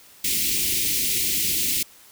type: band-stop noise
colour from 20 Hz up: white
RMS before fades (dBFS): -23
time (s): 0.24-1.83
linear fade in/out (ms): 5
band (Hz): 400 to 2100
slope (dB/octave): 48
effects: white hiss -50 dBFS RMS until 2.11 s